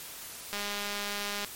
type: click train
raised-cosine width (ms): 0.2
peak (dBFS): -17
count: 188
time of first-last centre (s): 0.53-1.447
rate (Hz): 204
effects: white hiss -43 dBFS RMS until 1.55 s + MP3 64 kbps